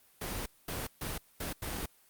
pink noise bursts at uneven times, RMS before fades -37 dBFS, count 5, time 0.21-0.46 / 0.68-0.87 / 1.01-1.18 / 1.4-1.53 / 1.62-1.86 s, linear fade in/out 5 ms, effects white hiss -64 dBFS RMS until 2.09 s + Opus 32 kbps

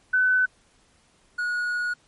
sine / triangle tone pair in turn, 1508 / 1453.1 Hz, F#6 / F#6, +32 / -32 cents, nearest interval minor second, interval 64 cents, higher first, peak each -17 / -22 dBFS, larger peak first, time 0.13-0.46 / 1.38-1.94 s, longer second, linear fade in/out 10 ms, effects pink hiss -61 dBFS RMS until 2.07 s + MP3 48 kbps

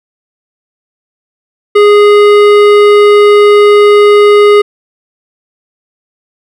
sine tone with hard clipping, 413.6 Hz, G#4, 7 cents flat, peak -3 dBFS, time 1.75-4.62 s, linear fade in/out 10 ms, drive 14 dB, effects none

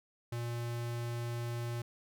square tone, 118.6 Hz, A#2, 30 cents sharp, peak -36 dBFS, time 0.32-1.82 s, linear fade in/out 5 ms, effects none

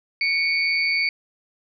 sine tone cluster, 2225 / 2388 / 4563 Hz, C#7 / D7 / C#8, +6 / +28 / +49 cents, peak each -20 / -29 / -26 dBFS, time 0.21-1.09 s, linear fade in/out 2 ms, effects none

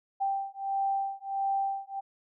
sine beating tone pair, 784 / 785.5 Hz, G5 / G5, 0 / +3 cents, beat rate 1.5 Hz, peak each -31 / -31 dBFS, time 0.2-2.01 s, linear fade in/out 20 ms, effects none

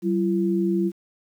sine tone pair together, 190.9 / 339.7 Hz, G3 / F4, -46 / -48 cents, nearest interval minor seventh, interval 998 cents, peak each -22 dBFS, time 0.02-0.92 s, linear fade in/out 50 ms, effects 9-bit

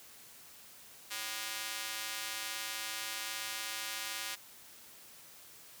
square tone with high-pass filter, 110.6 Hz, A2, 9 cents sharp, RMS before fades -40 dBFS, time 1.1-4.36 s, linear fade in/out 20 ms, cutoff 2100 Hz, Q 0.61, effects white hiss -55 dBFS RMS until 5.8 s + high-pass 60 Hz 12 dB/octave

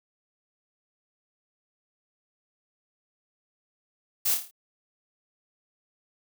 blue noise with echo, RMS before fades -25 dBFS, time 4.25-4.35 s, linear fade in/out 10 ms, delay 27 ms, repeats 6, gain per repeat -5 dB, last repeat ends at 4.512 s, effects none

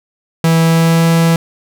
45% pulse tone with pitch glide, 164 to 165.62 Hz, E3 to E3, -9 to +8 cents, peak -8 dBFS, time 0.44-1.36 s, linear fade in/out 2 ms, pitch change +17 cents, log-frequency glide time 0.64-1.07 s, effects none

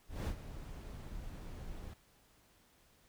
brown noise with ADSR envelope, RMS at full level -34 dBFS, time 0.08-1.94 s, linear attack 190 ms, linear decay 79 ms, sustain -12 dB, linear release 8 ms, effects pink hiss -68 dBFS RMS until 3.08 s

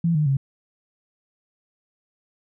sine tone with pitch steps, 168.1 / 151.5 / 136.54 Hz, E3 / D#3 / C#3, +34 / -46 / -26 cents, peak -17 dBFS, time 0.04-0.37 s, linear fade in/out 5 ms, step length 110 ms, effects none

